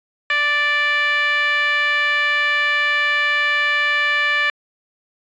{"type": "tone with band-pass filter", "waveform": "10% pulse", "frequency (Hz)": 586, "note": "D5", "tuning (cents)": -4, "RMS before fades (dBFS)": -18, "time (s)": [0.3, 4.5], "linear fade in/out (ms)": 2, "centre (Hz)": 1900, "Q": 2.4, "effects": ["resampled to 16000 Hz"]}